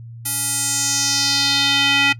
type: tone with band-pass filter sweep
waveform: square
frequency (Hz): 280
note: C#4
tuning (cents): +18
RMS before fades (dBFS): -18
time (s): 0.25-2.13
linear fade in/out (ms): 10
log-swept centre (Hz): 11000 to 2500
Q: 2.8
effects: noise-tail reverb RT60 0.1 s tail -19 dB re dry + added 116 Hz sine -33 dBFS peak until 2.19 s